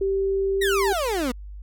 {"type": "tone with pitch glide", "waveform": "sine", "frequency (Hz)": [389.6, 394.6], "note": ["G4", "G4"], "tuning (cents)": [-11, 11], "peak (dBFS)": -20, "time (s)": [0.01, 0.93], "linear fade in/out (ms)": 5, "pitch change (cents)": 22, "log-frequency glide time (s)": [0.56, 0.63]}
{"type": "exponential sweep", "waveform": "30% pulse", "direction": "down", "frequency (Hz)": [1975.5, 233.1], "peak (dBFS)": -20, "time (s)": [0.61, 1.32], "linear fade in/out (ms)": 10}
{"effects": ["added 50 Hz sine -35 dBFS peak until 1.62 s"]}